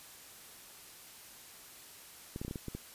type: clicks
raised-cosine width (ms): 3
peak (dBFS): -26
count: 8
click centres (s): 2.361 / 2.415 / 2.449 / 2.481 / 2.511 / 2.558 / 2.683 / 2.75
effects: white hiss -53 dBFS RMS until 2.94 s + resampled to 32000 Hz